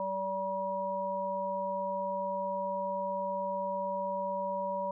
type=harmonic tone; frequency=192.2 Hz; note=G3; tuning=34 cents flat; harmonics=1 / 3 / 5; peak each=-43 / -34 / -34 dBFS; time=0-4.91 s; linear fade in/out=2 ms; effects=none